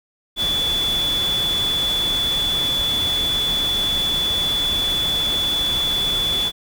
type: tone in noise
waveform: sine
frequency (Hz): 3448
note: A7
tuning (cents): -36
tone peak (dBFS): -18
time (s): 0.36-6.52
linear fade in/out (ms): 50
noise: pink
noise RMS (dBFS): -29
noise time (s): 0.36-6.52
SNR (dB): +8
effects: none